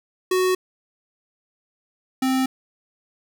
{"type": "tone pair in turn", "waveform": "square", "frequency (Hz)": [370, 261.6], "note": ["F#4", "C4"], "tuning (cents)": [0, 0], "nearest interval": "tritone", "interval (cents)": 600, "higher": "first", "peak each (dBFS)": [-18, -19], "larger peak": "first", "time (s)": [[0.31, 0.55], [2.22, 2.46]], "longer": "neither", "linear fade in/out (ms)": 5, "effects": []}